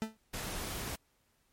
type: tone with exponential decay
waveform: 40% pulse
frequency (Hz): 220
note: A3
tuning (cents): 0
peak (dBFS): -28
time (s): 0.02-0.17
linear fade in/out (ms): 0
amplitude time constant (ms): 32
type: noise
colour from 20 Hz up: pink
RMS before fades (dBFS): -39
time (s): 0.33-0.96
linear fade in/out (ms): 10
effects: pink hiss -73 dBFS RMS until 1.52 s + MP3 64 kbps